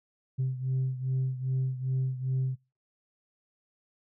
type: beating tone pair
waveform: sine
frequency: 130 / 132.5 Hz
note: C3 / C3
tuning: -11 / +22 cents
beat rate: 2.5 Hz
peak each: -27 / -31 dBFS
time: 0.38-2.56 s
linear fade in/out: 20 ms
effects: noise-tail reverb RT60 0.3 s tail -26 dB re dry + tanh soft clip ceiling -23 dBFS